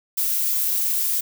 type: noise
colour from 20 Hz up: violet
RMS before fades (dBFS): -22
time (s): 0.17-1.21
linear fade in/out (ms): 10
effects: none